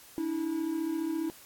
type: tone pair together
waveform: triangle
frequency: 290 / 324.6 Hz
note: D4 / E4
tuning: -22 / -27 cents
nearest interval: major second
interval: 195 cents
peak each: -34 / -28 dBFS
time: 0.18-1.3 s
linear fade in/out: 0 ms
effects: white hiss -53 dBFS RMS until 1.45 s + AAC 64 kbps